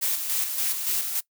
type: noise with tremolo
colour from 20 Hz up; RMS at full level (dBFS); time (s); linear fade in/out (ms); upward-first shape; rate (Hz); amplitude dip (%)
blue; -25; 0.01-1.21; 20; square; 3.5; 45
effects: noise-tail reverb RT60 0.1 s tail -21 dB re dry